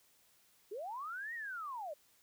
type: linear two-way sweep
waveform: sine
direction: up then down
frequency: 370 to 1920 to 557 Hz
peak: -40 dBFS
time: 0.71-1.94 s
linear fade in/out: 10 ms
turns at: 1.34 s
effects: white hiss -69 dBFS RMS until 2.22 s